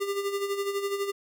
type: tone with tremolo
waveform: square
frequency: 399.3 Hz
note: G4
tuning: 32 cents sharp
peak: -26 dBFS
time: 0-1.12 s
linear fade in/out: 20 ms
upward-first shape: sine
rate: 12 Hz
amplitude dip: 60%
effects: none